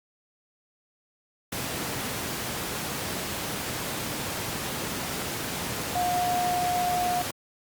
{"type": "tone in noise", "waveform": "sine", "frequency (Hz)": 716, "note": "F5", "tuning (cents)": 43, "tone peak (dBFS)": -24, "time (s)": [5.95, 7.22], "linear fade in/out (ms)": 5, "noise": "pink", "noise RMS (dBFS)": -31, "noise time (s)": [1.52, 7.31], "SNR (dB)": 4, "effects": ["high-pass 100 Hz 12 dB/octave", "Opus 48 kbps"]}